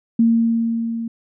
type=tone with level ramp; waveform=sine; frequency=229.5 Hz; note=A#3; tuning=27 cents flat; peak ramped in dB=-10 to -23 dBFS; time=0.19-1.08 s; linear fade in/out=5 ms; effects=none